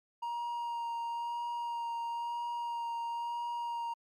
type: tone with vibrato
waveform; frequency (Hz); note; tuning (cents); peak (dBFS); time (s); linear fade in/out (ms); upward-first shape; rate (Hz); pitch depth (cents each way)
triangle; 941; A#5; +16; -32; 0.22-3.94; 10; sine; 1; 14
effects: MP3 96 kbps